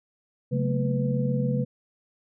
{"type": "tone cluster", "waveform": "sine", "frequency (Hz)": [135.7, 182.7, 217.5, 237.7, 495.8], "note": ["C#3", "F#3", "A3", "A#3", "B4"], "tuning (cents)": [-36, -22, -20, 34, 7], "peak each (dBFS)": [-25, -32, -29, -33, -31], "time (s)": [0.51, 1.65], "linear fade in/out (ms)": 20, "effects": []}